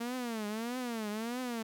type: tone with vibrato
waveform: sawtooth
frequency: 230 Hz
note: A#3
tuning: 23 cents flat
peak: -31 dBFS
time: 0-1.63 s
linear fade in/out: 10 ms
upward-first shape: triangle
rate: 1.6 Hz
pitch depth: 200 cents each way
effects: none